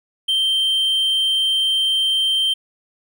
triangle tone, 3136 Hz, G7, in tune, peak -14 dBFS, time 0.28-2.54 s, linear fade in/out 10 ms, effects none

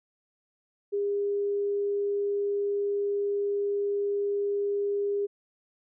sine tone, 404.9 Hz, G#4, 44 cents flat, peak -25 dBFS, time 0.92-5.27 s, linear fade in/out 20 ms, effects none

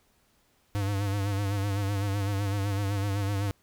square tone with vibrato, 100 Hz, G2, 35 cents sharp, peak -27 dBFS, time 0.75-3.51 s, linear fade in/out 0 ms, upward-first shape sine, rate 7.9 Hz, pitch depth 55 cents each way, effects pink hiss -67 dBFS RMS until 3.62 s

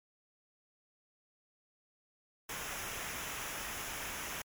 pink noise with comb filter, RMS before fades -41 dBFS, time 2.49-4.42 s, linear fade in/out 5 ms, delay 0.23 ms, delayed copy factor -0.65, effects MP3 96 kbps

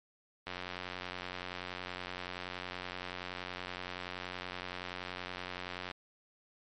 click train, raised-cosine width 0.3 ms, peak -23 dBFS, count 494, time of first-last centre 0.47-5.912 s, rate 90.6 Hz, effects MP3 48 kbps

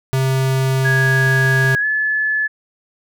square tone, 132.5 Hz, C3, 22 cents sharp, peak -15 dBFS, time 0.13-1.75 s, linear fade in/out 0 ms
sine tone with pitch glide, 1661.2 to 1724.8 Hz, G#6 to A6, 0 to -35 cents, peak -15 dBFS, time 0.84-2.48 s, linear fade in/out 20 ms, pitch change +65 cents, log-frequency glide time 1.8-1.85 s
clicks, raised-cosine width 3 ms, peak -27 / -23 / -23 / -21 dBFS, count 4, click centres 1.07 / 1.271 / 1.451 / 1.645 s
effects none

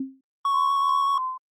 sine tone with exponential decay, 266.3 Hz, C4, 31 cents sharp, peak -23 dBFS, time 0-0.21 s, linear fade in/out 5 ms, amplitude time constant 45 ms
triangle tone with vibrato, 1108.7 Hz, C#6, in tune, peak -18 dBFS, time 0.45-1.18 s, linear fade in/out 2 ms, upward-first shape square, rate 8 Hz, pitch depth 8 cents each way
sine tone with tremolo, 1032 Hz, C6, 24 cents flat, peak -24 dBFS, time 0.53-1.38 s, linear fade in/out 10 ms, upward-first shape sine, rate 3.2 Hz, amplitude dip 70%
effects Opus 32 kbps

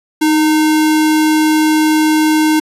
sine tone with sample-and-hold, 311.1 Hz, D#4, in tune, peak -8 dBFS, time 0.21-2.6 s, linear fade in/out 10 ms, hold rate 1225 Hz, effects resampled to 32000 Hz

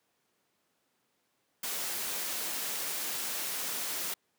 white noise, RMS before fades -35 dBFS, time 1.63-4.14 s, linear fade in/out 5 ms, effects pink hiss -75 dBFS RMS until 4.38 s + high-pass 200 Hz 12 dB/octave

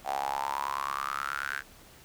sawtooth tone with high-pass filter sweep, 69.3 Hz, C#2, in tune, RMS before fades -33 dBFS, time 0.04-1.63 s, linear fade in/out 50 ms, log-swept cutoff 740 to 1600 Hz, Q 9.2, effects pink hiss -54 dBFS RMS until 2.04 s

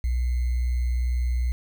sine tone with sample-and-hold, 61.2 Hz, B1, 15 cents flat, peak -21 dBFS, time 0.04-1.52 s, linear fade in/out 0 ms, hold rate 2100 Hz, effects none

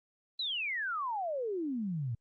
sine exponential sweep, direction down, 4124 to 109.9 Hz, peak -32 dBFS, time 0.39-2.15 s, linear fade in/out 5 ms, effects Opus 24 kbps

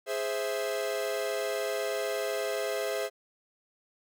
45% pulse chord, Ab augmented, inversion none, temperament equal, 415.3 / 523.3 / 659.3 Hz, Ab4 / C5 / E5, 0 / 0 / 0 cents, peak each -34 dBFS, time 0.06-3.1 s, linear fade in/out 50 ms, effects none

